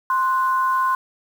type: tone pair together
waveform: sine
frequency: 1046.5 / 1480 Hz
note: C6 / F#6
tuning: 0 / 0 cents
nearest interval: tritone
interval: 600 cents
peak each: -17 / -26 dBFS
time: 0.1-0.95 s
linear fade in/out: 2 ms
effects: 7-bit